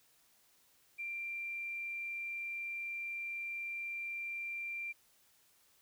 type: tone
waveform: sine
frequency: 2368 Hz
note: D7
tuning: 14 cents sharp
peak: -38 dBFS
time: 0.98-4.93 s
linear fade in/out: 20 ms
effects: white hiss -69 dBFS RMS until 5.81 s